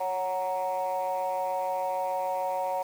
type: chord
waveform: sine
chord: F# major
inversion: second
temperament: equal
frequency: 554.4 / 740 / 932.3 Hz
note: C#5 / F#5 / A#5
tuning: 0 / 0 / 0 cents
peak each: -30 dBFS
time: 0-2.83 s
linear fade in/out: 10 ms
effects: tanh soft clip ceiling -22 dBFS + 8-bit